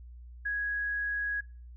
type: tone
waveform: sine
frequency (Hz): 1661.2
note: G#6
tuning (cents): 0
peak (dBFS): -29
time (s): 0.45-1.41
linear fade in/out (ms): 10
effects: noise-tail reverb RT60 0.4 s tail -24 dB re dry + added 60 Hz sine -45 dBFS peak until 1.76 s